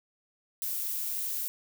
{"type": "noise", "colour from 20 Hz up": "violet", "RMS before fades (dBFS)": -33, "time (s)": [0.62, 1.48], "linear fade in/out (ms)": 0, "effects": []}